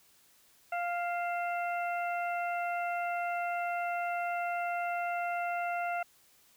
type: harmonic tone with a mistuned harmonic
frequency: 698.5 Hz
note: F5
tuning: in tune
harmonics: 1 / 2 / 3 / 4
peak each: -32 / -38 / -42 / -44 dBFS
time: 0.72-6.03 s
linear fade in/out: 5 ms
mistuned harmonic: 4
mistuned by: -58 cents
effects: white hiss -64 dBFS RMS until 6.56 s